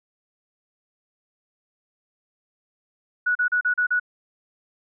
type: tone bursts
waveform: sine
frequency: 1468 Hz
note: F#6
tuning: 14 cents flat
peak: -18 dBFS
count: 6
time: 3.26-3.998 s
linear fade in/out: 10 ms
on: 93 ms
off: 36 ms
effects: none